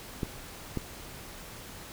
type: clicks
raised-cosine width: 3 ms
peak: -17 dBFS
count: 2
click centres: 0.232 / 0.773 s
effects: pink hiss -45 dBFS RMS until 1.92 s